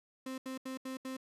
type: tone bursts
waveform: 35% pulse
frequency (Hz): 261.6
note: C4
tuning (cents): 0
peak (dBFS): -37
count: 5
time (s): 0.26-1.168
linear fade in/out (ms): 5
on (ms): 120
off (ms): 77
effects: resampled to 32000 Hz